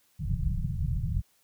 pink low-pass noise, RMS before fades -29 dBFS, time 0.19-1.22 s, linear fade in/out 20 ms, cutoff 180 Hz, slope 96 dB/octave, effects white hiss -67 dBFS RMS until 1.43 s

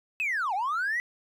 triangle linear two-way sweep, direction down then up, 2637 to 715 to 2001 Hz, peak -23 dBFS, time 0.2-1 s, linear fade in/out 0 ms, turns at 0.54 s, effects tanh soft clip ceiling -22 dBFS

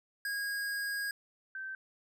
square / sine tone pair in turn, 1638 / 1551.3 Hz, G#6 / G6, -24 / -19 cents, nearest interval minor second, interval 95 cents, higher first, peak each -34 / -38 dBFS, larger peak first, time 0.25-1.11 / 1.55-1.75 s, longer first, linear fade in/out 2 ms, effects none

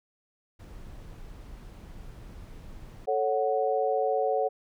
brown noise, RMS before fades -44 dBFS, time 0.59-3.06 s, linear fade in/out 10 ms
sine chord, F# minor, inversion first, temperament equal, 440 / 554.4 / 740 Hz, A4 / C#5 / F#5, 0 / 0 / 0 cents, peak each -28 dBFS, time 3.07-4.49 s, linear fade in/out 20 ms
effects none

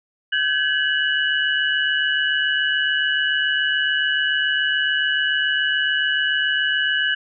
sine tone cluster, 1544 / 1691 / 2946 Hz, G6 / G#6 / F#7, -27 / +31 / -8 cents, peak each -22 dBFS, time 0.32-7.15 s, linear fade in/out 10 ms, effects none

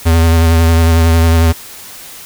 square tone with vibrato, 82.41 Hz, E2, in tune, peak -7 dBFS, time 0.05-1.53 s, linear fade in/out 20 ms, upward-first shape sine, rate 11 Hz, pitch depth 26 cents each way, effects white hiss -32 dBFS RMS until 2.25 s

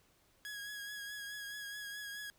sawtooth tone with vibrato, 1661.2 Hz, G#6, in tune, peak -39 dBFS, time 0.45-2.3 s, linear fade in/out 0 ms, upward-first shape triangle, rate 4.7 Hz, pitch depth 34 cents each way, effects pink hiss -70 dBFS RMS until 2.38 s

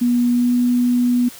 sine tone with pitch glide, 242.3 to 244.7 Hz, B3 to B3, -33 to -16 cents, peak -13 dBFS, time 0.01-1.29 s, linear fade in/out 10 ms, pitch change +17 cents, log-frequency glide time 0.33-0.53 s, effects white hiss -39 dBFS RMS until 1.39 s

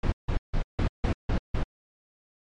brown noise bursts, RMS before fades -24 dBFS, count 7, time 0.03-1.634 s, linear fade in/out 5 ms, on 92 ms, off 160 ms, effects low-pass 4000 Hz 12 dB/octave + MP3 48 kbps

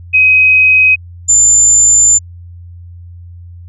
sine tone pair in turn, 2526 / 7145 Hz, D#7 / A8, +26 / +26 cents, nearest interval octave + tritone, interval 1800 cents, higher second, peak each -4 dBFS, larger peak neither, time 0.13-0.96 / 1.28-2.19 s, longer second, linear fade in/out 20 ms, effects added 87 Hz sine -29 dBFS peak until 3.68 s

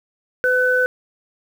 sine tone pair together, 504.6 / 1505 Hz, B4 / F#6, +37 / +29 cents, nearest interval octave + perfect fifth, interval 1892 cents, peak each -18 / -16 dBFS, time 0.44-0.86 s, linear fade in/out 0 ms, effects 7-bit

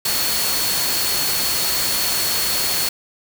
sine tone in noise, 4372 Hz, C#8, 25 cents flat, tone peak -24 dBFS, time 0.05-2.89 s, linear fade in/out 5 ms, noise white, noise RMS -21 dBFS, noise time 0.05-2.89 s, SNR -6 dB, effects none

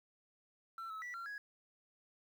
sine tone with pitch steps, 1344 / 1296 / 1957 / 1371 / 1665 Hz, E6 / E6 / B6 / F6 / G#6, +33 / -30 / -16 / -32 / +4 cents, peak -40 dBFS, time 0.78-1.38 s, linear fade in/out 2 ms, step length 120 ms, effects tanh soft clip ceiling -41 dBFS + 11-bit

